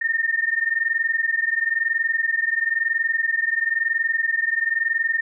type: tone pair together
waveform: sine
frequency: 1811 / 1832 Hz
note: A6 / A#6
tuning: +49 / -31 cents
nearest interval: unison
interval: 20 cents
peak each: -22 dBFS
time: 0.01-5.21 s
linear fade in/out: 10 ms
effects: none